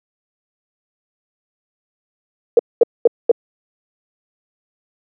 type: tone bursts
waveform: sine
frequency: 470 Hz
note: A#4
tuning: 14 cents sharp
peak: -4 dBFS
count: 4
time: 2.57-3.314 s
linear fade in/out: 2 ms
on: 21 ms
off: 220 ms
effects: high-pass 300 Hz 12 dB/octave